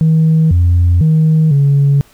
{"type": "tone with pitch steps", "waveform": "sine", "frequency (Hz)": [159.6, 87, 157.7, 140.8], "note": ["D#3", "F2", "D#3", "C#3"], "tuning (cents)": [44, -6, 24, 27], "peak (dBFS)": -5, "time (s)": [0.01, 2.01], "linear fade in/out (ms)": 0, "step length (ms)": 500, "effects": ["tanh soft clip ceiling -4 dBFS", "pink hiss -47 dBFS RMS until 2.13 s"]}